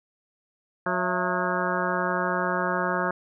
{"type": "harmonic tone with a mistuned harmonic", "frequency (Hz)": 181.2, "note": "F#3", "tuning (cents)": -36, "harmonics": [1, 2, 3, 4, 5, 6, 7, 8, 9], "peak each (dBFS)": [-32, -32, -32, -32, -32, -32, -32, -32, -32], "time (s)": [0.86, 3.11], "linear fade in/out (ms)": 2, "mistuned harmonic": 4, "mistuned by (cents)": -130, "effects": []}